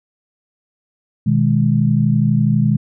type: chord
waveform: sine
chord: G# minor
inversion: first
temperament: equal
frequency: 123.47 / 155.56 / 207.7 Hz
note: B2 / D#3 / G#3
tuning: 0 / 0 / 0 cents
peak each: -16 dBFS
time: 1.26-2.77 s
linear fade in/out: 10 ms
effects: none